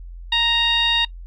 15% pulse tone with low-pass filter, 932.3 Hz, A#5, in tune, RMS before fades -18 dBFS, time 0.32-1.05 s, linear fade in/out 5 ms, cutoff 3500 Hz, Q 9, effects noise-tail reverb RT60 0.1 s tail -24 dB re dry + added 43 Hz sine -33 dBFS peak until 1.26 s

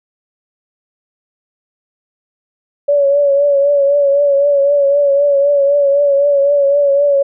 sine tone with vibrato, 566 Hz, C#5, 36 cents sharp, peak -8 dBFS, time 2.88-7.23 s, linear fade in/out 10 ms, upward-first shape triangle, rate 3.9 Hz, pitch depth 47 cents each way, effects none

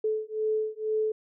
sine beating tone pair, 432.5 / 434.6 Hz, A4 / A4, -30 / -21 cents, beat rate 2.1 Hz, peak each -29 dBFS, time 0.04-1.12 s, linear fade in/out 5 ms, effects none

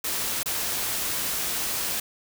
white noise with dropouts, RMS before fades -28 dBFS, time 0.04-2 s, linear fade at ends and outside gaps 5 ms, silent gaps 0.432-0.458 s, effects none

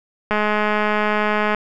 click train, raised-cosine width 0.5 ms, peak -5 dBFS, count 262, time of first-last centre 0.31-1.547 s, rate 211 Hz, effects none

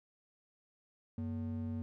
triangle ring-modulated tone, 164.81 Hz, E3, in tune, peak -31 dBFS, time 1.18-1.82 s, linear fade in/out 0 ms, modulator 70.6 Hz, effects none

